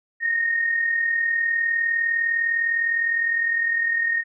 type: tone with amplitude modulation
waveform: sine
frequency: 1850 Hz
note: A#6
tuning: 14 cents flat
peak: -17 dBFS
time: 0.2-4.24 s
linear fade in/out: 50 ms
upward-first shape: sine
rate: 39.8 Hz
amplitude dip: 50%
effects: none